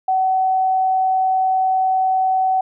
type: tone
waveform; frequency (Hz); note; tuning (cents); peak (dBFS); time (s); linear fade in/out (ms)
sine; 755; F#5; +35; -14; 0.08-2.61; 5
effects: none